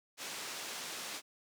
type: band-pass noise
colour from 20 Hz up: white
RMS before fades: -43 dBFS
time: 0.17-1.22 s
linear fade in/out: 50 ms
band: 210 to 6700 Hz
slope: 12 dB/octave
effects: none